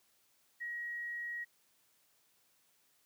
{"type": "tone", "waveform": "sine", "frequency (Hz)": 1900, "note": "A#6", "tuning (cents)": 33, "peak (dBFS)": -38, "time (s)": [0.6, 1.45], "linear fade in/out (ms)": 20, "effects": ["white hiss -72 dBFS RMS until 3.05 s", "high-pass 80 Hz 12 dB/octave"]}